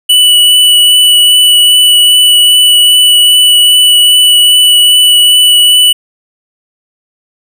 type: tone with vibrato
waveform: square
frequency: 2960 Hz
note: F#7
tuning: in tune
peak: -3 dBFS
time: 0.09-5.93 s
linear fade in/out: 10 ms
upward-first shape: triangle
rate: 2.5 Hz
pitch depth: 13 cents each way
effects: none